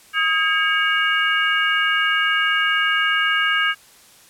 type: tone cluster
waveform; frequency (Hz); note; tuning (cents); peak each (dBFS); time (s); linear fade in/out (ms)
sine; 1259 / 1624 / 2240 / 2839; D#6 / G#6 / C#7 / F7; +20 / -39 / +18 / +28; -23 / -19 / -24 / -23; 0.13-3.75; 50
effects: white hiss -49 dBFS RMS until 4.29 s + low-pass 12000 Hz 12 dB/octave